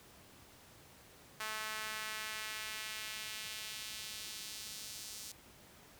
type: tone with high-pass filter sweep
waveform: sawtooth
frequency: 216.7 Hz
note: A3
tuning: 26 cents flat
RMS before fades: -44 dBFS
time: 1.4-5.32 s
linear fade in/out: 5 ms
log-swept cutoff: 1300 to 5500 Hz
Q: 1.1
effects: pink hiss -59 dBFS RMS until 5.99 s + high-pass 60 Hz 12 dB/octave